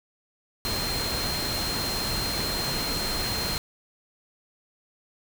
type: tone in noise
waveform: sine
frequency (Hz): 4186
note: C8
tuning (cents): 0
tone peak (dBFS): -30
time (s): 0.65-3.58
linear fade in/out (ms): 0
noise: pink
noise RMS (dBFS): -30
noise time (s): 0.65-3.58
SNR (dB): -3
effects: none